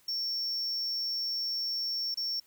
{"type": "tone with dropouts", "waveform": "triangle", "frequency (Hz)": 5460, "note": "F8", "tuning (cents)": -40, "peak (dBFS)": -29, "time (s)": [0.08, 2.4], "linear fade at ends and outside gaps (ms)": 5, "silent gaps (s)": [2.144, 2.172], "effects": ["white hiss -64 dBFS RMS until 2.46 s"]}